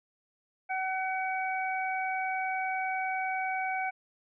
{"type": "harmonic tone", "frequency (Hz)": 755, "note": "F#5", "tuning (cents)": 35, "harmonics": [1, 2, 3], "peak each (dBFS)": [-31, -37, -35], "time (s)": [0.69, 3.91], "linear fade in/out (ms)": 20, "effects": []}